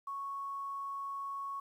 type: tone with quantisation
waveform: sine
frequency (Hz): 1107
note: C#6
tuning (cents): -3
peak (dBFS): -37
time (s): 0.07-1.6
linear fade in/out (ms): 5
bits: 11
effects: none